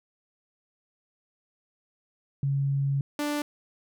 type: tone pair in turn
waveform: sine / sawtooth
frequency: 138.8 / 294.1 Hz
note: C#3 / D4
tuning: +3 / +3 cents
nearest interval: octave + minor second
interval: 1300 cents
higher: second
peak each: -23 dBFS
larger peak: neither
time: 2.43-3.01 / 3.19-3.42 s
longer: first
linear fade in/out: 2 ms
effects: none